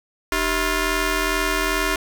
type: ring-modulated tone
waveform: 10% pulse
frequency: 343.9 Hz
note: F4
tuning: 27 cents flat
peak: -8 dBFS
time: 0.32-1.96 s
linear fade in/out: 2 ms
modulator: 729 Hz
effects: none